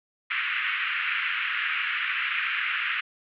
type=band-pass noise; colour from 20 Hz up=white; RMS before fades=-28 dBFS; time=0.3-3.01 s; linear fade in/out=10 ms; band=1300 to 2800 Hz; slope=48 dB/octave; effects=none